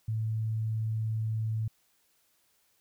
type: tone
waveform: sine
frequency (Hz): 110.4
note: A2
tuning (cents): +6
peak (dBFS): -28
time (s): 0.08-1.68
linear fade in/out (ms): 5
effects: white hiss -70 dBFS RMS until 2.8 s